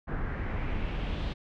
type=noise with low-pass filter sweep; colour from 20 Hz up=brown; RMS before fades=-32 dBFS; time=0.07-1.34 s; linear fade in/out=20 ms; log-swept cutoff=1500 to 3700 Hz; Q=2.5; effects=none